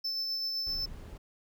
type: tone with tremolo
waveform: triangle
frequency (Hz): 5280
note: E8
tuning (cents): +2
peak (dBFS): -29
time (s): 0.04-0.86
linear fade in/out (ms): 10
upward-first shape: sine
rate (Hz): 7.8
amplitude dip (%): 25
type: noise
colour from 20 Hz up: brown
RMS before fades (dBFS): -43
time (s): 0.66-1.18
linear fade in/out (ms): 10
effects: none